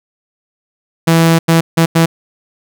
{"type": "tone bursts at uneven times", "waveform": "sawtooth", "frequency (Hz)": 164.81, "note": "E3", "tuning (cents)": 0, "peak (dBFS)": -3, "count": 4, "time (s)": [[1.07, 1.39], [1.48, 1.61], [1.77, 1.86], [1.95, 2.06]], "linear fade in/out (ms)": 10, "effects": []}